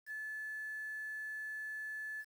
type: tone with quantisation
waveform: sine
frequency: 1730 Hz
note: A6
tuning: 30 cents flat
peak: -40 dBFS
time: 0.06-2.25 s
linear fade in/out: 50 ms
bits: 10
effects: none